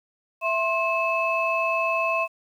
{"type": "tone cluster", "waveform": "sine", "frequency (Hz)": [661, 1062, 2606], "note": ["E5", "C6", "E7"], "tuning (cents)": [5, 25, -20], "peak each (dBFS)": -25, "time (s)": [0.41, 2.28], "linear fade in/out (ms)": 50, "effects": ["tanh soft clip ceiling -12 dBFS", "9-bit"]}